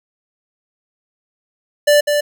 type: tone with echo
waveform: square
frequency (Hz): 587.3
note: D5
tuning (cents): 0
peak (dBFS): -9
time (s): 1.87-2.01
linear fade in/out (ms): 10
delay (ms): 200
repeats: 1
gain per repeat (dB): -5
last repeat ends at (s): 2.21
effects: none